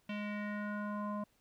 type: tone with low-pass filter sweep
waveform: square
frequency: 207.7 Hz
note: G#3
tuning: in tune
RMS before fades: -39 dBFS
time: 0.09-1.24 s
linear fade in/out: 5 ms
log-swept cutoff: 2800 to 900 Hz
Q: 3.5
effects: pink hiss -73 dBFS RMS until 1.4 s